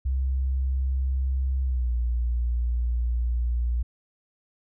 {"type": "tone with pitch glide", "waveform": "sine", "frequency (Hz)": [65.7, 59.56], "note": ["C2", "A#1"], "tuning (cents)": [8, 38], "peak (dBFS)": -22, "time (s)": [0.05, 3.83], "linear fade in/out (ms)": 10, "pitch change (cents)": -170, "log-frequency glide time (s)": [1.62, 1.92], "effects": []}